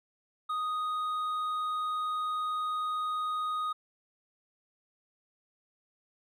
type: tone with hard clipping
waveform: sine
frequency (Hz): 1244.5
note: D#6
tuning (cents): 0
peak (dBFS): -31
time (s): 0.49-3.73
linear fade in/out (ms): 10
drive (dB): 4
effects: none